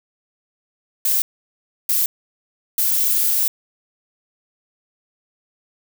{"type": "noise bursts at uneven times", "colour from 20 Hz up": "violet", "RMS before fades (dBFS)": -18, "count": 3, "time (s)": [[1.05, 1.22], [1.89, 2.06], [2.78, 3.48]], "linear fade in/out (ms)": 2, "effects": []}